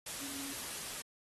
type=tone in noise; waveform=sine; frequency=276.7 Hz; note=C#4; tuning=3 cents flat; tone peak=-47 dBFS; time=0.21-0.53 s; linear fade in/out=5 ms; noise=white; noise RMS=-42 dBFS; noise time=0.06-1.02 s; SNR=-8 dB; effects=AAC 32 kbps